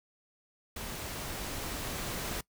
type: noise with level ramp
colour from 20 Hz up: pink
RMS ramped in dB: -40 to -36 dBFS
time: 0.76-2.41 s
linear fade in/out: 5 ms
effects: noise-tail reverb RT60 0.1 s tail -22 dB re dry